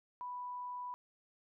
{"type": "tone", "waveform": "sine", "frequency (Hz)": 987.8, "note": "B5", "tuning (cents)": 0, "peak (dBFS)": -40, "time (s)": [0.21, 0.94], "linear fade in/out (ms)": 0, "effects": []}